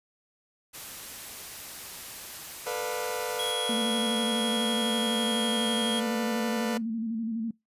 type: noise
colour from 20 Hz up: white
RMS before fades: -41 dBFS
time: 0.73-3.53 s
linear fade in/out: 20 ms
type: chord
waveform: sawtooth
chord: B half-diminished seventh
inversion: third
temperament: just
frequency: 444.5 / 493.9 / 592.7 / 711.2 Hz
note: A4 / B4 / D5 / F5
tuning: +18 / 0 / +16 / +31 cents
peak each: -32 / -29 / -34 / -34 dBFS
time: 2.66-6.78 s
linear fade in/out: 10 ms
type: tone with pitch glide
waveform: square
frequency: 3322 to 3263 Hz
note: G#7 to G#7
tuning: 0 to -31 cents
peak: -30 dBFS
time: 3.39-6 s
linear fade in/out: 5 ms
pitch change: -31 cents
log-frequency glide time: 3.72-5.67 s
type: tone with vibrato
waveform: sine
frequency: 225.5 Hz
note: A3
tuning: 43 cents sharp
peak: -28 dBFS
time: 3.69-7.51 s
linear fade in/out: 5 ms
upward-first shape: square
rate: 12 Hz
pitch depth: 45 cents each way
effects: noise-tail reverb RT60 0.2 s tail -25 dB re dry + resampled to 32000 Hz